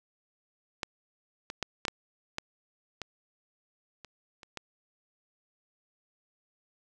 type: clicks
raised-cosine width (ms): 0.2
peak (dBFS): -14 / -20 / -13 / -12 / -12 / -15 / -19 / -28 / -30 / -20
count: 10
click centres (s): 0.832 / 1.501 / 1.627 / 1.852 / 1.882 / 2.384 / 3.017 / 4.047 / 4.432 / 4.573
effects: none